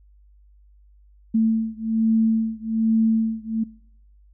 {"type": "beating tone pair", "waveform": "sine", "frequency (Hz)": [222.5, 223.7], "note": ["A3", "A3"], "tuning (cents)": [20, 29], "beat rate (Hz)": 1.2, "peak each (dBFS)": -21, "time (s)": [1.34, 3.64], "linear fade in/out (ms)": 10, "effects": ["noise-tail reverb RT60 0.7 s tail -23 dB re dry", "added 50 Hz sine -50 dBFS peak until 4.33 s"]}